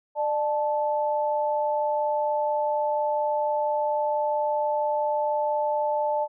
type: tone pair together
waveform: sine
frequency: 598.3 / 874 Hz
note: D5 / A5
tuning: +32 / -12 cents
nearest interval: perfect fifth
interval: 656 cents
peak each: -25 dBFS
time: 0.15-6.28 s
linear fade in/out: 50 ms
effects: none